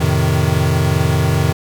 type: chord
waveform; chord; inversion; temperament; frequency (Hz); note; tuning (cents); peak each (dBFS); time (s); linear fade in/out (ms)
square; F dominant seventh; none; equal; 87.31 / 110 / 130.81 / 155.56; F2 / A2 / C3 / Eb3; 0 / 0 / 0 / 0; -19 / -21 / -19 / -18; 0-1.53; 10
effects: none